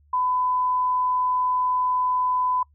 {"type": "tone", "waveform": "sine", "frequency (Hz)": 1004, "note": "B5", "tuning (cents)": 28, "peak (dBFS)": -20, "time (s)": [0.13, 2.63], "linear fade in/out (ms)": 5, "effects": ["noise-tail reverb RT60 0.1 s tail -24 dB re dry", "added 73 Hz sine -55 dBFS peak until 2.74 s"]}